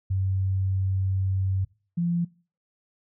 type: tone pair in turn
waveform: sine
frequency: 95.4 / 172.06 Hz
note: G2 / F3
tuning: -47 / -26 cents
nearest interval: minor seventh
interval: 1021 cents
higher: second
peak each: -22 dBFS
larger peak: neither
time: 0.1-1.65 / 1.97-2.25 s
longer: first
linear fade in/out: 10 ms
effects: noise-tail reverb RT60 0.4 s tail -23 dB re dry